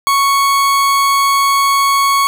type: tone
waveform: 40% pulse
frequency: 1108.7 Hz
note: C#6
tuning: in tune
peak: -9 dBFS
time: 0.07-2.27 s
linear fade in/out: 0 ms
effects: 8-bit